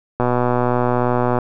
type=click train; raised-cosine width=1 ms; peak=-4 dBFS; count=147; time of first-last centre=0.2-1.387 s; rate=123 Hz; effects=none